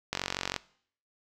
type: click train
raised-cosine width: 0.2 ms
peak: -12 dBFS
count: 21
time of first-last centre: 0.13-0.563 s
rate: 46.2 Hz
effects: noise-tail reverb RT60 0.6 s tail -21 dB re dry